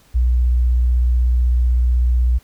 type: tone with vibrato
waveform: sine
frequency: 61 Hz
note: B1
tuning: 21 cents flat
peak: -12 dBFS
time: 0.14-2.39 s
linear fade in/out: 20 ms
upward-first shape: square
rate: 16 Hz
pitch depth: 16 cents each way
effects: pink hiss -53 dBFS RMS until 2.43 s